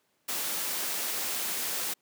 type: noise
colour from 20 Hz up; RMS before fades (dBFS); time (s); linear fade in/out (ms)
white; -32; 0.28-1.94; 10
effects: pink hiss -72 dBFS RMS until 2.01 s + high-pass 200 Hz 12 dB/octave